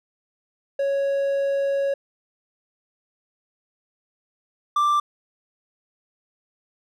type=tone pair in turn; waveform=triangle; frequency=554.4 / 1178.1 Hz; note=C#5 / D6; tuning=0 / +5 cents; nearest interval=octave + minor second; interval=1305 cents; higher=second; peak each=-18 / -15 dBFS; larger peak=second; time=0.79-1.94 / 4.76-5 s; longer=first; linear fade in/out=5 ms; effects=none